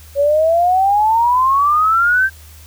sine exponential sweep, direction up, 554.4 to 1588 Hz, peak -10 dBFS, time 0.15-2.3 s, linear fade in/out 50 ms, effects added 77 Hz sine -38 dBFS peak until 2.66 s + white hiss -44 dBFS RMS until 2.66 s

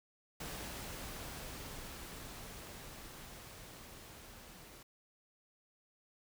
pink noise with level ramp, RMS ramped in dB -44 to -55 dBFS, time 0.4-4.83 s, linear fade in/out 5 ms, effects none

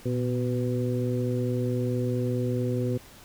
harmonic tone with a mistuned harmonic, 124.5 Hz, B2, 14 cents sharp, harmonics 1 / 2 / 3 / 4, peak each -27 / -30 / -32 / -33 dBFS, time 0.05-2.98 s, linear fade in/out 10 ms, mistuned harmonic 1, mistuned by -68 cents, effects pink hiss -50 dBFS RMS until 3.24 s

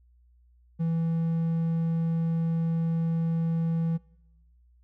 triangle tone, 164.81 Hz, E3, in tune, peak -22 dBFS, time 0.79-3.98 s, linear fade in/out 20 ms, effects noise-tail reverb RT60 1.0 s tail -24 dB re dry + added 60 Hz sine -57 dBFS peak until 4.83 s

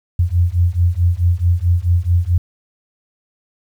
sine beating tone pair, 85.2 / 89.8 Hz, F2 / F2, -42 / +49 cents, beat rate 4.6 Hz, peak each -15 dBFS, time 0.19-2.38 s, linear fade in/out 5 ms, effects 8-bit

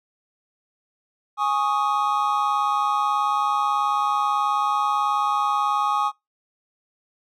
triangle chord, Ab suspended fourth, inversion none, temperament just, 830.6 / 1107.5 / 1245.9 Hz, Ab5 / Db6 / Eb6, 0 / -2 / +2 cents, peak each -22 dBFS, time 1.37-6.12 s, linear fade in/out 50 ms, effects noise-tail reverb RT60 0.2 s tail -25 dB re dry

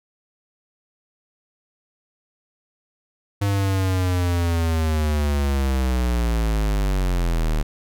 square linear sweep, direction down, 101.2 to 37.26 Hz, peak -19 dBFS, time 3.41-7.63 s, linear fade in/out 10 ms, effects none

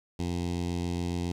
15% pulse tone with notch filter, 87.3 Hz, F2, in tune, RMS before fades -31 dBFS, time 0.19-1.32 s, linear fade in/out 5 ms, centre 1400 Hz, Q 0.77, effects low-pass 8000 Hz 12 dB/octave + 10-bit

